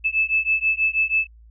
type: beating tone pair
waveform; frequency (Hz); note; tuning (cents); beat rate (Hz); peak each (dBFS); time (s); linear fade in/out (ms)
sine; 2616 / 2622.2; E7 / E7; -14 / -10; 6.2; -21; 0.04-1.27; 20
effects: added 56 Hz sine -45 dBFS peak until 1.5 s